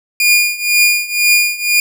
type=tone with tremolo; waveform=sawtooth; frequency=2428 Hz; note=D#7; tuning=43 cents flat; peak=-3 dBFS; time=0.2-1.8 s; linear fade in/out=2 ms; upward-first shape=triangle; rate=2 Hz; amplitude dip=90%; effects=none